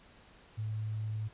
sine tone, 108.1 Hz, A2, 30 cents flat, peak -33 dBFS, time 0.57-1.29 s, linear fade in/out 20 ms, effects pink hiss -59 dBFS RMS until 1.33 s + resampled to 8000 Hz

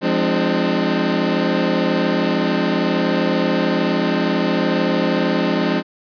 25% pulse chord, D half-diminished seventh, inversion first, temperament equal with one note detuned, 174.61 / 207.7 / 261.6 / 300.5 Hz, F3 / Ab3 / C4 / D4, 0 / 0 / 0 / +40 cents, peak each -18 dBFS, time 0.01-5.83 s, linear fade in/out 50 ms, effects resampled to 11025 Hz

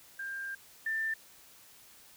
sine tone pair in turn, 1594 / 1783.5 Hz, G6 / A6, +28 / +23 cents, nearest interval major second, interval 195 cents, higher second, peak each -36 / -30 dBFS, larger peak second, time 0.19-0.55 / 0.86-1.14 s, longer first, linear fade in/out 5 ms, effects white hiss -57 dBFS RMS until 2.16 s

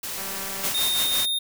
white noise, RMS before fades -32 dBFS, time 0.03-0.69 s, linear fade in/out 5 ms
click train, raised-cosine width 0.5 ms, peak -24 dBFS, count 99, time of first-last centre 0.18-0.685 s, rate 194 Hz
white noise with tremolo, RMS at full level -25 dBFS, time 0.63-1.26 s, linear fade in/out 10 ms, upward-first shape sine, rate 5.9 Hz, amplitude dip 50%
square tone, 3678 Hz, A#7, 24 cents flat, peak -23 dBFS, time 0.74-1.39 s, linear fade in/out 10 ms
effects none

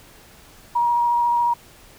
sine tone with vibrato, 952 Hz, A#5, 36 cents sharp, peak -16 dBFS, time 0.75-1.54 s, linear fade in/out 10 ms, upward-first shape triangle, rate 14 Hz, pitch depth 13 cents each way, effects pink hiss -48 dBFS RMS until 1.98 s

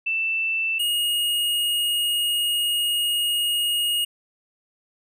sine / square tone pair in turn, 2660 / 2868 Hz, E7 / F7, +15 / +45 cents, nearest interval minor second, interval 130 cents, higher second, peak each -21 dBFS, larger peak neither, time 0.06-0.79 / 0.79-4.05 s, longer second, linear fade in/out 10 ms, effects none

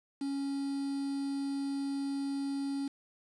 triangle tone with quantisation, 277.2 Hz, C#4, in tune, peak -30 dBFS, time 0.21-2.88 s, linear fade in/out 5 ms, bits 8, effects resampled to 22050 Hz

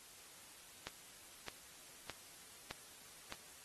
click train, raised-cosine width 0.2 ms, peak -25 dBFS, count 5, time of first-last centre 0.87-3.324 s, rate 1.63 Hz, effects white hiss -58 dBFS RMS until 3.64 s + AAC 32 kbps

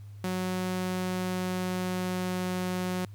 sawtooth tone with pitch glide, 184.2 to 182.51 Hz, F#3 to F#3, -7 to -23 cents, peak -25 dBFS, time 0.24-3.05 s, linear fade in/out 2 ms, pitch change -16 cents, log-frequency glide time 0.39-2.65 s, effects added 102 Hz sine -42 dBFS peak until 3.14 s + pink hiss -64 dBFS RMS until 3.14 s

